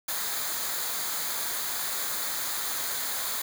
white noise with comb filter, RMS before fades -31 dBFS, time 0.08-3.42 s, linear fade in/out 5 ms, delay 0.36 ms, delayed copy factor -0.6, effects none

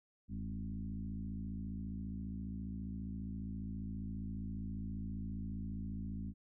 sine tone with frequency modulation, 136.9 Hz, C#3, 21 cents flat, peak -39 dBFS, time 0.28-6.34 s, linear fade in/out 50 ms, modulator 54.8 Hz, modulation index 2, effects none

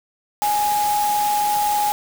sine tone in noise, 831 Hz, G#5, 1 cent sharp, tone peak -17 dBFS, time 0.42-1.92 s, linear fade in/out 0 ms, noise white, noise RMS -28 dBFS, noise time 0.42-1.92 s, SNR +8 dB, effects none

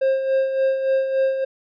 triangle tone with tremolo, 533 Hz, C5, 32 cents sharp, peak -13 dBFS, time 0.01-1.45 s, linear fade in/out 10 ms, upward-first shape sine, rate 3.5 Hz, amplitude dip 55%, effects resampled to 11025 Hz

